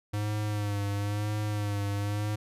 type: tone with vibrato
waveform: square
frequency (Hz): 103.4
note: G#2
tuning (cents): -7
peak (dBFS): -29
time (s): 0.13-2.36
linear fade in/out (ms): 10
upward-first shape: sine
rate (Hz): 1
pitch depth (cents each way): 42
effects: resampled to 32000 Hz